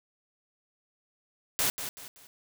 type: noise with echo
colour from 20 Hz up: white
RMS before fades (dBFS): -27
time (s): 1.59-1.7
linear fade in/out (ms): 0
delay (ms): 190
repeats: 3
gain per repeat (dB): -9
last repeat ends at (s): 2.27
effects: none